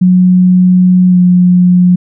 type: tone with pitch glide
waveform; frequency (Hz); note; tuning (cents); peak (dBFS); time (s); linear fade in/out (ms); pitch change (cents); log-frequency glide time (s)
sine; 182.3 to 179.48; F#3 to F3; -25 to +48; -3; 0.01-1.96; 10; -27; 1.09-1.17
effects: none